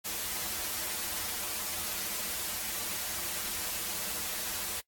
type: noise with comb filter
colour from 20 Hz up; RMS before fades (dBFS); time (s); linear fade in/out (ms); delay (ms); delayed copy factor
white; -35; 0.04-4.81; 20; 7.4; -0.95
effects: noise-tail reverb RT60 0.1 s tail -21 dB re dry + AAC 64 kbps